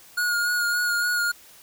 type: tone with vibrato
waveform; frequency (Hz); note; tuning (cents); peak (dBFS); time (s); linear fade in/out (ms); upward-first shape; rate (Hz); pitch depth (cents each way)
square; 1437; F6; +49; -22; 0.17-1.32; 10; sine; 3.5; 22
effects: white hiss -50 dBFS RMS until 1.62 s